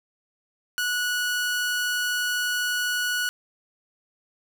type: tone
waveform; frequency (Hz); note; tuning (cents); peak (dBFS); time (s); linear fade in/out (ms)
sawtooth; 1468; F#6; -14; -20; 0.78-3.29; 0
effects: none